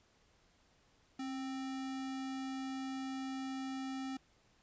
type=tone with sample-and-hold; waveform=sine; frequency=266.9 Hz; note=C4; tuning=35 cents sharp; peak=-38 dBFS; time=1.19-4.17 s; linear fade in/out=5 ms; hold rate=1050 Hz; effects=pink hiss -70 dBFS RMS until 4.62 s + resampled to 16000 Hz